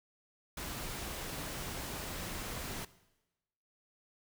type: noise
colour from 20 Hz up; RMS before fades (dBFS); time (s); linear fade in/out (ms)
pink; -41; 0.57-2.85; 5
effects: noise-tail reverb RT60 1.0 s tail -18 dB re dry